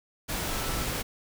sine tone in noise, 1322 Hz, E6, 5 cents sharp, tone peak -41 dBFS, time 0.46-0.86 s, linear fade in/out 20 ms, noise pink, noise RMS -31 dBFS, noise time 0.28-1.03 s, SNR -13 dB, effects none

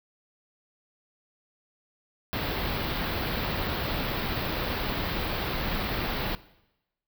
pink band-stop noise, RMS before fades -30 dBFS, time 2.33-6.35 s, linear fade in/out 0 ms, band 4700 to 14000 Hz, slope 48 dB/octave, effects noise-tail reverb RT60 0.9 s tail -19 dB re dry

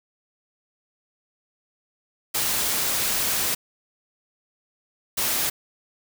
white noise bursts at uneven times, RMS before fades -24 dBFS, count 2, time 2.34-3.55 / 5.17-5.5 s, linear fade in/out 10 ms, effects none

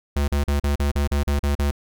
square tone bursts, 71.5 Hz, D2, 46 cents flat, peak -19 dBFS, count 10, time 0.16-1.711 s, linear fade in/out 5 ms, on 120 ms, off 39 ms, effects none

